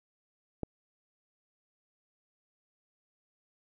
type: click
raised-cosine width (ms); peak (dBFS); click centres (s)
2; -20; 0.633
effects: none